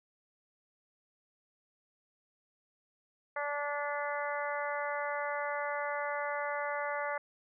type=harmonic tone; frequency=290 Hz; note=D4; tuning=22 cents flat; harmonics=2 / 3 / 4 / 5 / 6 / 7; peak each=-37 / -39 / -40 / -41 / -42 / -42 dBFS; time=3.36-7.18 s; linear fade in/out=5 ms; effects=none